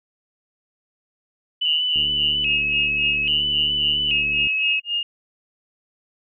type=tone with vibrato; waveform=sine; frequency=2774 Hz; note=F7; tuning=12 cents flat; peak=-19 dBFS; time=1.61-4.8 s; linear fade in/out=10 ms; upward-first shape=square; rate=0.6 Hz; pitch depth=130 cents each way
type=tone with tremolo; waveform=sine; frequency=2836 Hz; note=F7; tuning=26 cents sharp; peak=-19 dBFS; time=1.65-5.03 s; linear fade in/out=2 ms; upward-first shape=sine; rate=3.7 Hz; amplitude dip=100%
type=click train; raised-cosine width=3 ms; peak=-25 dBFS; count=185; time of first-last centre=1.96-4.47 s; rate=73.3 Hz
effects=none